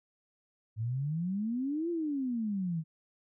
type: exponential two-way sweep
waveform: sine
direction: up then down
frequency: 106.1 to 349.2 to 154.9 Hz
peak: -30 dBFS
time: 0.76-2.84 s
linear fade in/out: 50 ms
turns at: 1.9 s
effects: none